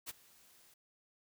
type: noise with ADSR envelope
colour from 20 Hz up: white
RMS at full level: -41 dBFS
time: 0.06-0.74 s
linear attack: 34 ms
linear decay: 23 ms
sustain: -23 dB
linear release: 5 ms
effects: none